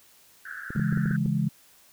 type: band-pass noise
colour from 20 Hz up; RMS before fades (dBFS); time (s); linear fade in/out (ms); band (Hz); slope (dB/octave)
white; -39; 0.45-1.17; 10; 1400 to 1700; 96
type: clicks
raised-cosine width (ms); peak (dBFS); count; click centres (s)
3; -22; 8; 0.705 / 0.761 / 0.796 / 0.926 / 0.974 / 1.058 / 1.11 / 1.26
type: chord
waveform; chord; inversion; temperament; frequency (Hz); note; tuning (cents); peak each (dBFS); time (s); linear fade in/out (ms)
sine; C# minor; none; just; 138.59 / 166.31 / 207.9; C#3 / E3 / G#3; 0 / +16 / +2; -27; 0.75-1.49; 10
effects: white hiss -57 dBFS RMS until 1.92 s